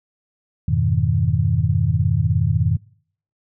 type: chord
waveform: sine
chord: F half-diminished seventh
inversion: none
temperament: equal with one note detuned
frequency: 87.31 / 103.83 / 123.47 / 156.83 Hz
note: F2 / Ab2 / Cb3 / Eb3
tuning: 0 / 0 / 0 / +14 cents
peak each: -21 dBFS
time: 0.68-2.77 s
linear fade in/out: 5 ms
effects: noise-tail reverb RT60 0.6 s tail -25 dB re dry